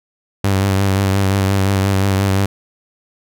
sawtooth tone with vibrato, 97.4 Hz, G2, 11 cents flat, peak -9 dBFS, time 0.44-2.46 s, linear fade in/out 5 ms, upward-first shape sine, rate 5.7 Hz, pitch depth 33 cents each way, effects none

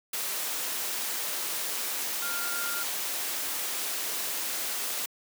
sine tone in noise, 1401 Hz, F6, 5 cents sharp, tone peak -34 dBFS, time 2.22-2.83 s, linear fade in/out 5 ms, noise white, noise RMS -32 dBFS, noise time 0.13-5.06 s, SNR -5 dB, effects high-pass 300 Hz 12 dB/octave

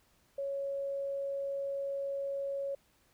sine tone, 554.4 Hz, C#5, in tune, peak -33 dBFS, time 0.38-2.75 s, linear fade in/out 5 ms, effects pink hiss -69 dBFS RMS until 3.13 s

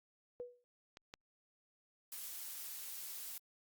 sine tone with exponential decay, 489 Hz, B4, 17 cents flat, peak -39 dBFS, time 0.4-0.64 s, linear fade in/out 0 ms, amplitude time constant 51 ms
clicks, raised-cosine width 0.2 ms, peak -34 / -31 dBFS, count 2, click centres 0.971 / 1.139 s
blue noise, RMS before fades -46 dBFS, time 2.12-3.38 s, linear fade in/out 2 ms
effects Opus 48 kbps

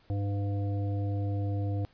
harmonic tone, 100.6 Hz, G2, 45 cents sharp, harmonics 1 / 3 / 5 / 7, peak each -28 / -38 / -42 / -45 dBFS, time 0.1-1.85 s, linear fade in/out 0 ms, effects pink hiss -63 dBFS RMS until 1.93 s + resampled to 11025 Hz

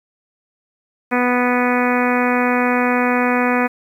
harmonic tone, 246.9 Hz, B3, in tune, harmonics 1 / 2 / 3 / 4 / 5 / 6 / 7 / 8 / 9 / 10, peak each -18 / -21 / -23 / -24 / -25 / -26 / -26 / -27 / -28 / -28 dBFS, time 1.11-3.68 s, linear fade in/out 20 ms, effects 8-bit

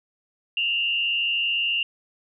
sine tone with frequency modulation, 2794 Hz, F7, in tune, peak -21 dBFS, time 0.57-1.83 s, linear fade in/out 2 ms, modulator 139 Hz, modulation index 0.65, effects none

